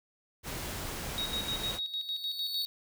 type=noise; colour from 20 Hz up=pink; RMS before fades=-38 dBFS; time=0.43-1.8 s; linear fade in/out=50 ms
type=tone with exponential growth; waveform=45% pulse; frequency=4456 Hz; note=C#8; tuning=8 cents sharp; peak=-31 dBFS; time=1.17-2.65 s; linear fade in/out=0 ms; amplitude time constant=320 ms
type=tone with tremolo; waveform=sine; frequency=3782 Hz; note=A#7; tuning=24 cents sharp; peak=-31 dBFS; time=1.18-2.66 s; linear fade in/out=0 ms; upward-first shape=square; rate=6.6 Hz; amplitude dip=65%
effects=none